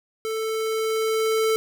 square tone with level ramp, 441.6 Hz, A4, 6 cents sharp, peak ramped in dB -26 to -19 dBFS, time 0.25-1.56 s, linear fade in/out 0 ms, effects none

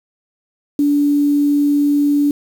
sine tone with quantisation, 289.1 Hz, D4, 27 cents flat, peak -11 dBFS, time 0.79-2.31 s, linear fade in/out 2 ms, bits 6, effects none

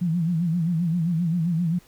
sine tone with vibrato, 168.8 Hz, E3, 41 cents sharp, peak -20 dBFS, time 0.01-1.79 s, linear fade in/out 10 ms, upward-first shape sine, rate 7.6 Hz, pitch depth 110 cents each way, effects pink hiss -55 dBFS RMS until 1.87 s

